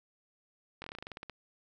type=slowing click train; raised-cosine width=0.3 ms; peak=-26 dBFS; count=13; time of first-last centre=0.82-1.297 s; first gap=21 ms; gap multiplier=1.11; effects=none